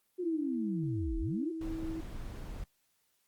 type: linear two-way sweep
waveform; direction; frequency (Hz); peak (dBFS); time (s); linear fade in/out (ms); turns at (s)
sine; down then up; 370 to 32.7 to 370; -32; 0.18-1.52; 20; 1.19
type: tone with pitch glide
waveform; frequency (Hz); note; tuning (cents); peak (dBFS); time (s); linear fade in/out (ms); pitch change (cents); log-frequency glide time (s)
sine; 325.7 to 323.1; E4 to E4; -21 to -35; -36; 0.23-2.01; 10; -14; 0.9-1.8
type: noise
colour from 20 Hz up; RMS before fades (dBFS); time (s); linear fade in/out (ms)
brown; -41; 1.61-2.64; 2
effects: white hiss -75 dBFS RMS until 3.27 s + Opus 32 kbps